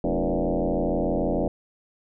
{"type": "tone with frequency modulation", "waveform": "sine", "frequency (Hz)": 146.83, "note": "D3", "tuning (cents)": 0, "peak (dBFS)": -21, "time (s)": [0.04, 1.48], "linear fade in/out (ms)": 2, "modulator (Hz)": 86.5, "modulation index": 6.2, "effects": []}